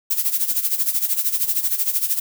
violet noise with tremolo, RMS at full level -18 dBFS, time 0.1-2.2 s, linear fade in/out 10 ms, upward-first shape sine, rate 13 Hz, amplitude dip 75%, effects none

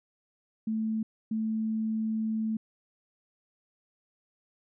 sine tone bursts at uneven times, 220 Hz, A3, in tune, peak -27 dBFS, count 2, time 0.67-1.03 / 1.31-2.57 s, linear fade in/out 5 ms, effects none

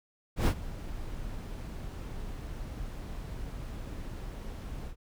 brown noise with ADSR envelope, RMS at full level -20 dBFS, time 0.36-4.96 s, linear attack 110 ms, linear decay 68 ms, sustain -19 dB, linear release 85 ms, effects none

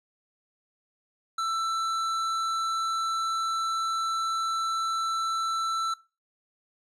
sine tone with hard clipping, 1331 Hz, E6, 16 cents sharp, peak -28 dBFS, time 1.38-5.94 s, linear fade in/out 5 ms, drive 11 dB, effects noise-tail reverb RT60 0.3 s tail -19 dB re dry + resampled to 32000 Hz

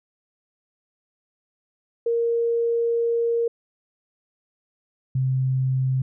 sine tone pair in turn, 466.2 / 130.82 Hz, A#4 / C3, 0 / 0 cents, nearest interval octave + minor seventh, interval 2200 cents, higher first, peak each -19 dBFS, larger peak neither, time 2.06-3.48 / 5.15-6.02 s, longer first, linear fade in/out 5 ms, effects none

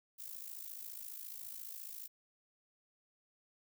violet noise with amplitude modulation, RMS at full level -44 dBFS, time 0.18-2.08 s, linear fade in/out 20 ms, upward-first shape sine, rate 54.5 Hz, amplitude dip 75%, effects none

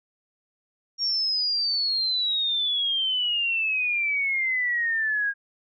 sine exponential sweep, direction down, 5600 to 1619 Hz, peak -22 dBFS, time 0.98-5.34 s, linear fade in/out 50 ms, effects none

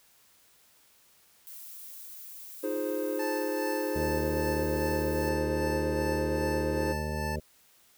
violet noise, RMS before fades -45 dBFS, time 1.47-5.29 s, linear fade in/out 0 ms
triangle chord, F minor seventh, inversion third, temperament equal, 311.1 / 349.2 / 415.3 / 523.3 Hz, Eb4 / F4 / Ab4 / C5, 0 / 0 / 0 / 0 cents, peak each -32 / -36 / -33 / -31 dBFS, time 2.63-6.93 s, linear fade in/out 10 ms
25% pulse tone with tremolo, 880 Hz, A5, in tune, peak -30 dBFS, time 3.19-7.36 s, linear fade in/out 5 ms, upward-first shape sine, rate 2.5 Hz, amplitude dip 50%
harmonic tone, 76 Hz, D#2, 40 cents flat, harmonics 1 / 2 / 3 / 5 / 6 / 7 / 8, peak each -34 / -37 / -39 / -41 / -42 / -42 / -43 dBFS, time 3.95-7.4 s, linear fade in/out 10 ms
effects white hiss -62 dBFS RMS until 7.97 s

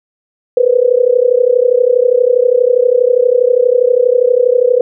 sine tone with amplitude modulation, 493.9 Hz, B4, in tune, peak -3 dBFS, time 0.57-4.81 s, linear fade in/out 2 ms, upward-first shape sine, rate 32.4 Hz, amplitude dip 90%, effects none

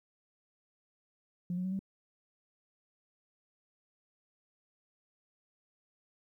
sine tone with pitch steps, 177.1 / 182.29 / 187.63 / 193.13 Hz, F3 / F#3 / F#3 / G3, +24 / -26 / +24 / -26 cents, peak -31 dBFS, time 1.5-1.792 s, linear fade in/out 2 ms, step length 73 ms, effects tanh soft clip ceiling -27 dBFS + 12-bit

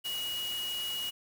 sine tone in noise, 2900 Hz, F#7, 35 cents flat, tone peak -33 dBFS, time 0.04-1.11 s, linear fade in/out 20 ms, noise white, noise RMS -42 dBFS, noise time 0.04-1.11 s, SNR +6 dB, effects none

